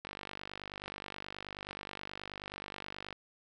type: click train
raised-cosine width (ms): 0.3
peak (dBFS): -25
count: 153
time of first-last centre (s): 0.05-3.127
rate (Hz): 49.4
effects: none